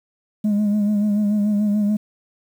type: tone with vibrato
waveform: sine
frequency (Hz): 207.7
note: G#3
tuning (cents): 0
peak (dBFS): -13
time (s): 0.44-1.97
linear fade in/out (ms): 10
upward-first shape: sine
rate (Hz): 6.9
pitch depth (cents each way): 41
effects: tanh soft clip ceiling -15 dBFS + 8-bit